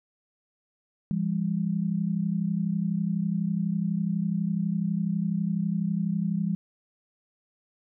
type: tone pair together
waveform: sine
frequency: 169.44 / 201.5 Hz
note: E3 / G3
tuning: +48 / +48 cents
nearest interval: minor third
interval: 300 cents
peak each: -27 dBFS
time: 1.11-6.55 s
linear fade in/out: 0 ms
effects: none